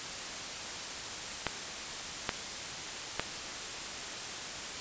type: clicks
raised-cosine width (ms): 0.3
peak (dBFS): -12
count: 3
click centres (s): 1.467 / 2.292 / 3.196
effects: white hiss -39 dBFS RMS until 4.8 s + resampled to 16000 Hz